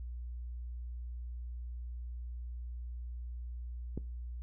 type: click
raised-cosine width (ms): 3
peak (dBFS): -24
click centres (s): 3.976
effects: noise-tail reverb RT60 0.3 s tail -20 dB re dry + added 60 Hz sine -39 dBFS peak until 4.42 s